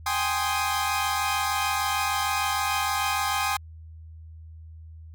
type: chord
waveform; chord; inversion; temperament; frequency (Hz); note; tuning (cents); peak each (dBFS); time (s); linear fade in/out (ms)
sawtooth; Ab major seventh; third; equal; 784 / 830.6 / 1046.5 / 1244.5; G5 / Ab5 / C6 / Eb6; 0 / 0 / 0 / 0; -26; 0.06-3.57; 5
effects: added 80 Hz sine -41 dBFS peak until 5.14 s